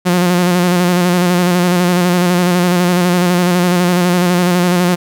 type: tone with vibrato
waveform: sawtooth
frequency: 177.9 Hz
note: F3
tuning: 32 cents sharp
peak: -6 dBFS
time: 0.05-4.96 s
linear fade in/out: 20 ms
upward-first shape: square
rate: 12 Hz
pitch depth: 31 cents each way
effects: none